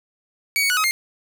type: tone with pitch steps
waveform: sawtooth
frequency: 2259 / 2229 / 1472 / 1268 / 2119 Hz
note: C#7 / C#7 / F#6 / D#6 / C7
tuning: +32 / +9 / -9 / +32 / +21 cents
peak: -14 dBFS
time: 0.56-0.91 s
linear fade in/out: 0 ms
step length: 70 ms
effects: none